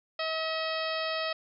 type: harmonic tone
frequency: 640 Hz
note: D#5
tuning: 49 cents sharp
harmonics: 1 / 2 / 3 / 4 / 5 / 6 / 7 / 8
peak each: -33 / -36 / -38 / -39 / -40 / -41 / -41 / -42 dBFS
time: 0.19-1.33 s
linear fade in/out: 5 ms
effects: none